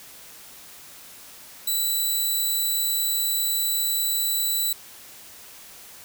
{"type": "tone", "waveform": "5% pulse", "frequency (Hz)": 3967, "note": "B7", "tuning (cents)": 7, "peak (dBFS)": -14, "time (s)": [1.67, 4.73], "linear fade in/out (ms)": 5, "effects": ["white hiss -45 dBFS RMS until 6.04 s"]}